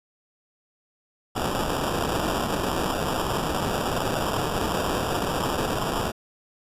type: noise with sample-and-hold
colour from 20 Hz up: white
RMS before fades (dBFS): -26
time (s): 1.35-6.12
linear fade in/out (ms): 20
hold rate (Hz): 2100
effects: resampled to 32000 Hz